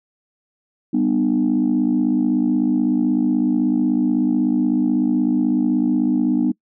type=chord; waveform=sine; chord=G augmented; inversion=none; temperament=equal with one note detuned; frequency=196 / 246.9 / 303.1 Hz; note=G3 / B3 / D#4; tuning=0 / 0 / -45 cents; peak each=-22 / -17 / -18 dBFS; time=0.93-6.52 s; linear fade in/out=10 ms; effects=noise-tail reverb RT60 0.1 s tail -25 dB re dry + tanh soft clip ceiling -9 dBFS